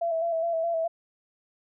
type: tone with vibrato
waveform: sine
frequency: 665 Hz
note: E5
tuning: 15 cents sharp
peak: -24 dBFS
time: 0.01-0.88 s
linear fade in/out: 10 ms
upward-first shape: square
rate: 4.8 Hz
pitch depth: 33 cents each way
effects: none